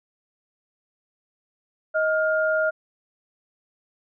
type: tone pair together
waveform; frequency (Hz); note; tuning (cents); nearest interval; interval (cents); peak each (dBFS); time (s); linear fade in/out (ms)
sine; 629 / 1412.1; D#5 / F6; +19 / +19; octave + major second; 1400; -21 / -23; 1.94-2.71; 20
effects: none